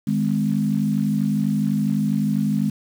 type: chord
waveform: sine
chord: Ab major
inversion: second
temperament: equal with one note detuned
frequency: 155.56 / 207.7 / 255.5 Hz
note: Eb3 / Ab3 / C4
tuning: 0 / 0 / -41 cents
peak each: -24 / -20 / -25 dBFS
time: 0.07-2.7 s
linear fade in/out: 5 ms
effects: 7-bit